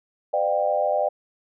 sine tone cluster, 507 / 600 / 708 / 789 Hz, B4 / D5 / F5 / G5, +45 / +37 / +23 / +11 cents, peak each -28 / -22 / -27 / -26 dBFS, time 0.33-1.09 s, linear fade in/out 10 ms, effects none

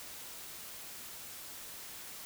silence, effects white hiss -47 dBFS RMS until 2.25 s

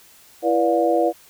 sine tone cluster, 334 / 486.7 / 584 / 713 Hz, E4 / B4 / D5 / F5, +23 / -25 / -10 / +36 cents, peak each -21 dBFS, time 0.42-1.13 s, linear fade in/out 50 ms, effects white hiss -50 dBFS RMS until 1.29 s

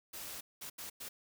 white noise bursts at uneven times, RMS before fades -45 dBFS, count 4, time 0.13-0.41 / 0.61-0.7 / 0.78-0.9 / 1-1.09 s, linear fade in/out 10 ms, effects none

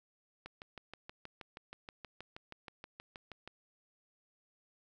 click train, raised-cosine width 0.3 ms, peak -30 dBFS, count 20, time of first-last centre 0.46-3.476 s, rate 6.3 Hz, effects none

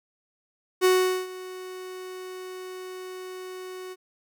45% pulse tone with ADSR envelope, 370 Hz, F#4, in tune, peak -16 dBFS, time 0.81-3.96 s, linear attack 36 ms, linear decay 420 ms, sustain -20 dB, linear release 40 ms, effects none

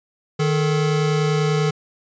square tone pair together, 154 / 431.8 Hz, D#3 / A4, -17 / -33 cents, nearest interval octave + tritone, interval 1784 cents, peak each -19 / -23 dBFS, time 0.39-1.71 s, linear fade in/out 10 ms, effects resampled to 16000 Hz

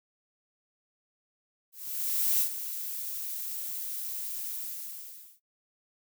violet noise with ADSR envelope, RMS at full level -25 dBFS, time 1.72-5.4 s, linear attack 680 ms, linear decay 92 ms, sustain -11 dB, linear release 870 ms, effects noise-tail reverb RT60 0.1 s tail -18 dB re dry

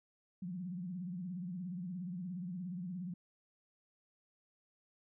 sine tone with vibrato, 179.6 Hz, F3, 49 cents sharp, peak -39 dBFS, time 0.42-3.14 s, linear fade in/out 5 ms, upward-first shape sine, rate 17 Hz, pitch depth 120 cents each way, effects none

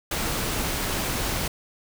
pink noise, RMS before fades -27 dBFS, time 0.11-1.48 s, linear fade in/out 5 ms, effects none

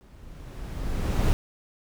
brown noise with level ramp, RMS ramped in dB -50 to -20 dBFS, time 0.01-1.33 s, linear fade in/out 0 ms, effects none

